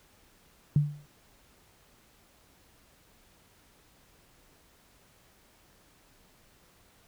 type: tone with exponential decay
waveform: sine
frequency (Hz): 146.83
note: D3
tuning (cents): 0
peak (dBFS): -17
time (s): 0.76-1.06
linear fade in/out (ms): 2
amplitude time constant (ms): 65
effects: pink hiss -62 dBFS RMS until 7.07 s